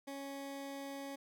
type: tone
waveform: 20% pulse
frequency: 276.9 Hz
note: C#4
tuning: 2 cents flat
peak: -38 dBFS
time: 0.07-1.16 s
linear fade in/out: 10 ms
effects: none